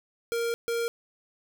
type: tone bursts at uneven times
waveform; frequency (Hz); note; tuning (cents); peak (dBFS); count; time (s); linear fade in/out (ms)
square; 466.2; A#4; 0; -27; 2; 0.32-0.54 / 0.68-0.88; 0
effects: none